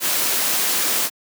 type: noise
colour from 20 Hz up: white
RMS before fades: -20 dBFS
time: 0-1.1 s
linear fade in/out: 50 ms
effects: high-pass 200 Hz 12 dB/octave